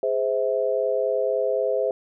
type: chord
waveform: sine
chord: Ab augmented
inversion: none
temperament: just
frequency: 415.3 / 519.1 / 648.9 Hz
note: Ab4 / C5 / E5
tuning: 0 / -14 / -27 cents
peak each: -26 / -23 / -26 dBFS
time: 0.03-1.91 s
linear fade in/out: 2 ms
effects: none